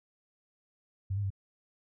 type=tone with pitch steps; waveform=sine; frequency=96.6 / 101.8 / 97.4 Hz; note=G2 / G#2 / G2; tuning=-25 / -34 / -11 cents; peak=-29 dBFS; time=1.1-1.304 s; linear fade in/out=10 ms; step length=68 ms; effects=none